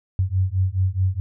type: beating tone pair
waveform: sine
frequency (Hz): 91.7 / 96.4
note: F#2 / G2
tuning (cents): -15 / -28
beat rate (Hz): 4.7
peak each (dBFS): -21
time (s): 0.19-1.2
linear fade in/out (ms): 0
effects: none

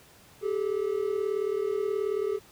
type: tone pair together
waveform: triangle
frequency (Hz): 392 / 430.6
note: G4 / A4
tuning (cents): 0 / -37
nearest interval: major second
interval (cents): 163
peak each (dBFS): -27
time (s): 0.41-2.4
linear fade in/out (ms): 50
effects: pink hiss -55 dBFS RMS until 2.51 s + high-pass 60 Hz 12 dB/octave

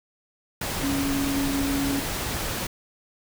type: tone in noise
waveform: sine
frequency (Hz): 277.2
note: C#4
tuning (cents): 0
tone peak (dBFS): -24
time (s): 0.83-2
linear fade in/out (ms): 5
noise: pink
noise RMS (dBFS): -29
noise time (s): 0.61-2.67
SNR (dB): +2
effects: none

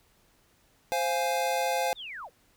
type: chord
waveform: square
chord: F minor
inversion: second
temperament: equal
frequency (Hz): 523.3 / 698.5 / 830.6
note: C5 / F5 / Ab5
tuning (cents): 0 / 0 / 0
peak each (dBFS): -31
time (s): 0.92-1.93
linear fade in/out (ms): 0
type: linear sweep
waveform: sine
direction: down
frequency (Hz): 3767 to 395.5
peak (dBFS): -37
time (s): 1.95-2.3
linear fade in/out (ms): 50
effects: pink hiss -65 dBFS RMS until 2.56 s

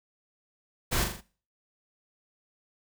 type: noise with echo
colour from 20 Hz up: pink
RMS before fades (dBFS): -27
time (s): 0.91-1.05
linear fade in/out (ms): 20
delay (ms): 41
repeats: 4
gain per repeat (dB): -5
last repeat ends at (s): 1.214
effects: noise-tail reverb RT60 0.4 s tail -19 dB re dry

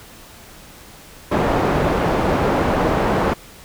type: low-pass noise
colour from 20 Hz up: white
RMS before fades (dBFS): -18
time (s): 1.31-3.34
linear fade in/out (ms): 10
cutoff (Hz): 770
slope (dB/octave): 12
effects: pink hiss -42 dBFS RMS until 3.64 s

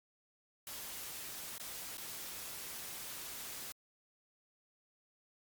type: noise with dropouts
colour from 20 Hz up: white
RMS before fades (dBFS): -45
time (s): 0.67-3.72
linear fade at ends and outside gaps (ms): 1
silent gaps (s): 1.581-1.598 / 1.972-1.98
effects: MP3 96 kbps

